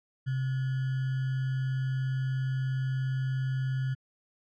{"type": "tone with sample-and-hold", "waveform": "sine", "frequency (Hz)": 131.5, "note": "C3", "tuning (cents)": 9, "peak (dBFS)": -27, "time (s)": [0.26, 3.95], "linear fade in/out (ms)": 20, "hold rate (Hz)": 1575, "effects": ["low-pass 3000 Hz 12 dB/octave"]}